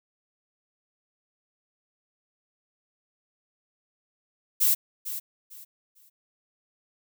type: noise with echo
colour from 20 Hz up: violet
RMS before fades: -21 dBFS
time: 4.6-4.75 s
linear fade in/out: 20 ms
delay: 450 ms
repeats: 3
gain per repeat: -12 dB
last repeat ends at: 6.1 s
effects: none